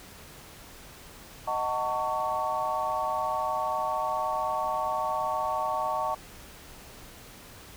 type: chord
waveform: sine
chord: D# half-diminished seventh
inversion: none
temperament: just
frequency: 622.3 / 746.7 / 896 / 1120.1 Hz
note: D#5 / F#5 / A5 / C#6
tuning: 0 / +16 / +31 / +18 cents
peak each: -33 / -33 / -31 / -31 dBFS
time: 1.47-6.15 s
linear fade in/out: 10 ms
effects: pink hiss -48 dBFS RMS until 7.76 s